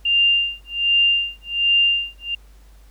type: tone with tremolo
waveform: sine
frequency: 2794 Hz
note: F7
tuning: in tune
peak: -12 dBFS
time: 0.05-2.35 s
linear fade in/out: 5 ms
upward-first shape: sine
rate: 1.3 Hz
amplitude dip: 100%
effects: added 50 Hz sine -44 dBFS peak until 2.9 s + pink hiss -57 dBFS RMS until 2.9 s